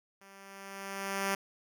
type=tone with level ramp; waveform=5% pulse; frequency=196 Hz; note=G3; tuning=in tune; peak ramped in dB=-43 to -17 dBFS; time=0.21-1.35 s; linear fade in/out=5 ms; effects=none